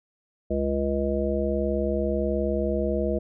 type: harmonic tone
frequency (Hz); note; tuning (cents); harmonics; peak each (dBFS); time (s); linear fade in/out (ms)
69.3; C#2; 0; 1 / 3 / 5 / 7 / 9; -29 / -29 / -29 / -29 / -29; 0.5-3.19; 10
effects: none